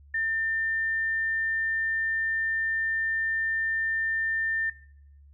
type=tone; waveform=sine; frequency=1800 Hz; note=A6; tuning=39 cents sharp; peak=-25 dBFS; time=0.14-4.7 s; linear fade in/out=5 ms; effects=noise-tail reverb RT60 0.7 s tail -20 dB re dry + added 71 Hz sine -50 dBFS peak until 5.33 s